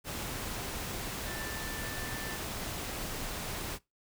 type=tone in noise; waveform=sine; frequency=1769 Hz; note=A6; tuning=9 cents sharp; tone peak=-43 dBFS; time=1.25-2.39 s; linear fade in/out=50 ms; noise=pink; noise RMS=-38 dBFS; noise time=0.04-3.79 s; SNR=-8 dB; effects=noise-tail reverb RT60 0.2 s tail -21 dB re dry